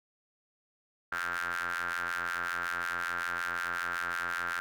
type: ring-modulated tone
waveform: sawtooth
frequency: 86.9 Hz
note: F2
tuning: 8 cents flat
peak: -25 dBFS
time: 1.12-4.6 s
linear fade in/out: 0 ms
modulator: 1480 Hz
effects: none